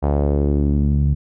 sawtooth tone with low-pass filter sweep, 71.9 Hz, D2, 36 cents flat, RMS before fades -17 dBFS, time 0.02-1.15 s, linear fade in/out 20 ms, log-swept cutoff 790 to 140 Hz, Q 2, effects none

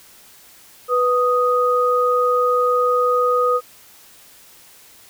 sine tone pair together, 493.9 / 1244.6 Hz, B4 / D#6, 0 / 0 cents, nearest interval octave + major third, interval 1600 cents, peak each -17 dBFS, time 0.88-3.61 s, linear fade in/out 50 ms, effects white hiss -47 dBFS RMS until 5.09 s

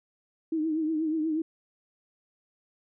sine tone with vibrato, 315.1 Hz, D#4, 22 cents sharp, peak -25 dBFS, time 0.52-1.42 s, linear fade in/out 5 ms, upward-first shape triangle, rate 8.3 Hz, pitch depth 75 cents each way, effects none

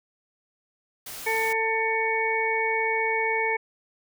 white noise, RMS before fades -38 dBFS, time 1.06-1.53 s, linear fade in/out 5 ms
harmonic tone, 446.2 Hz, A4, 24 cents sharp, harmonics 1 / 2 / 4 / 5, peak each -28 / -28 / -31 / -26 dBFS, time 1.26-3.57 s, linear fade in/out 10 ms
effects none

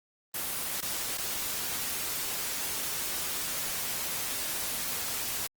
white noise with dropouts, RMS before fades -33 dBFS, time 0.34-5.47 s, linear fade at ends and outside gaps 5 ms, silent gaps 0.808-0.824 / 1.175-1.181 s, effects Opus 24 kbps

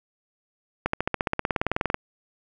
accelerating click train, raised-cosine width 0.5 ms, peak -8 dBFS, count 20, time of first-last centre 0.86-1.944 s, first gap 74 ms, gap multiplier 0.97, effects none

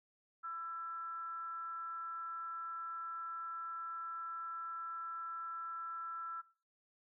sine tone with frequency modulation, 1336 Hz, E6, 23 cents sharp, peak -40 dBFS, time 0.43-6.42 s, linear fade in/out 20 ms, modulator 325 Hz, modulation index 0.26, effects noise-tail reverb RT60 0.4 s tail -20 dB re dry

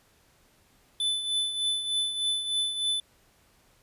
square tone with tremolo, 3505 Hz, A7, 7 cents flat, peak -24 dBFS, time 1-3 s, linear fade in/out 2 ms, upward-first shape triangle, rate 3.3 Hz, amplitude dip 65%, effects pink hiss -63 dBFS RMS until 3.82 s + resampled to 32000 Hz

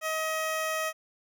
15% pulse tone, 633 Hz, D#5, 30 cents sharp, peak -22 dBFS, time 0.01-0.93 s, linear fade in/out 50 ms, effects none

